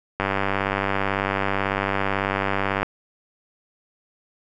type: click train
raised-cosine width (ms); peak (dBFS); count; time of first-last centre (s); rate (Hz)
0.5; -7; 259; 0.2-2.83; 98.1
effects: none